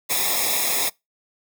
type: noise with comb filter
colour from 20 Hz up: white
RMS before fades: -22 dBFS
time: 0.09-0.9 s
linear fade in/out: 20 ms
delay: 0.67 ms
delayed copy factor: -1
effects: noise-tail reverb RT60 0.2 s tail -24 dB re dry